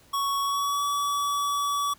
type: tone with pitch glide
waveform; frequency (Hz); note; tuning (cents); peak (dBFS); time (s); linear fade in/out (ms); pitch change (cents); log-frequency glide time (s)
square; 1114 to 1142.7; C#6 to D6; +8 to -48; -25; 0.13-1.94; 10; +44; 0.41-0.83
effects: pink hiss -57 dBFS RMS until 1.98 s